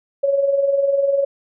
sine tone with tremolo, 556 Hz, C#5, 5 cents sharp, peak -12 dBFS, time 0.23-1.25 s, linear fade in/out 10 ms, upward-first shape sine, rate 20 Hz, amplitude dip 55%, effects none

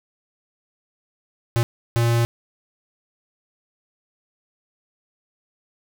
square tone bursts at uneven times, 117.3 Hz, A#2, 11 cents sharp, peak -17 dBFS, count 2, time 1.56-1.63 / 1.96-2.25 s, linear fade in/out 0 ms, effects none

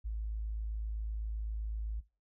sine tone, 53.9 Hz, A1, 35 cents flat, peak -34 dBFS, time 0.04-2.01 s, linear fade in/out 20 ms, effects noise-tail reverb RT60 0.3 s tail -20 dB re dry

